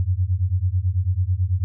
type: beating tone pair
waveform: sine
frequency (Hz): 87.31 / 96.41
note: F2 / G2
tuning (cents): 0 / -28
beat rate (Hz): 9.1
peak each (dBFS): -21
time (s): 0-1.64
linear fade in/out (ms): 0
effects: none